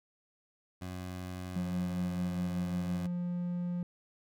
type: tone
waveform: 20% pulse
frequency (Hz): 91.3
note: F#2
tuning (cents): -23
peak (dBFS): -34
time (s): 0.81-3.07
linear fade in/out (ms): 10
type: tone with pitch glide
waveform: triangle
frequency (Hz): 178.4 to 176.15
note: F3 to F3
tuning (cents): +37 to +15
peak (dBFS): -30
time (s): 1.56-3.83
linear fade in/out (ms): 2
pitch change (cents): -22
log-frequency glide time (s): 1.82-2.93
effects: none